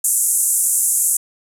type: band-pass noise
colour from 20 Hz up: pink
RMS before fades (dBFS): -17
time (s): 0.04-1.17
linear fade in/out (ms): 5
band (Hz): 7400 to 12000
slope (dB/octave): 48
effects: none